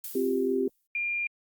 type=noise with exponential decay; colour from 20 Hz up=violet; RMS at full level=-36 dBFS; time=0.04-0.87 s; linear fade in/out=2 ms; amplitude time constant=180 ms
type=chord; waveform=sine; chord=C suspended fourth; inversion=none; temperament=just; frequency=261.6 / 348.8 / 392.4 Hz; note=C4 / F4 / G4; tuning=0 / -2 / +2 cents; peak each=-29 / -32 / -26 dBFS; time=0.15-0.68 s; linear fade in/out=5 ms
type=tone; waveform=sine; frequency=2400 Hz; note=D7; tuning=37 cents sharp; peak=-27 dBFS; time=0.95-1.27 s; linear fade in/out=2 ms
effects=Opus 48 kbps